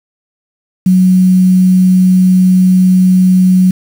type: tone with quantisation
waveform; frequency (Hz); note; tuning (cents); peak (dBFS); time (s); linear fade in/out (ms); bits
sine; 184.5; F#3; -5; -4; 0.86-3.71; 5; 5
effects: none